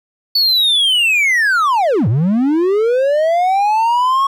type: linear two-way sweep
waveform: triangle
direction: down then up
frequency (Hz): 4500 to 100 to 1109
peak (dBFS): -9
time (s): 0.35-4.27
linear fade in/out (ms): 5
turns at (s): 2.08
effects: none